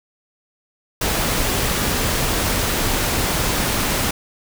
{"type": "noise", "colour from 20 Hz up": "pink", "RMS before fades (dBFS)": -20, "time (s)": [1.01, 4.11], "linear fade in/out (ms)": 5, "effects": []}